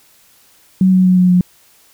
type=tone with pitch steps; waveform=sine; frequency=187.3 / 185.36 / 183.45 / 181.55 / 179.67 Hz; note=F#3 / F#3 / F#3 / F#3 / F3; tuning=+21 / +3 / -15 / -33 / +49 cents; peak=-7 dBFS; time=0.81-1.41 s; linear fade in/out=2 ms; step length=120 ms; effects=white hiss -50 dBFS RMS until 1.93 s